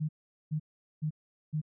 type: tone bursts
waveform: sine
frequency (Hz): 153.7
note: D#3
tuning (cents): -21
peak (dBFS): -28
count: 4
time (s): 0-1.616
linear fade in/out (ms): 20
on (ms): 89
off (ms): 420
effects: none